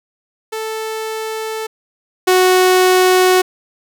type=tone pair in turn; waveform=sawtooth; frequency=440 / 368.9 Hz; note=A4 / F#4; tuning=0 / -5 cents; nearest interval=minor third; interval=305 cents; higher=first; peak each=-17 / -5 dBFS; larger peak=second; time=0.52-1.67 / 2.27-3.42 s; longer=neither; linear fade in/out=10 ms; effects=none